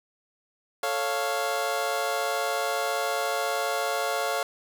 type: chord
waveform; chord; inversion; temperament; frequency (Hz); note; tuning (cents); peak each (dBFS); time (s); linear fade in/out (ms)
25% pulse; A augmented; none; equal; 440 / 554.4 / 698.5; A4 / C#5 / E#5; 0 / 0 / 0; -29 / -26 / -25; 0.83-4.43; 2
effects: none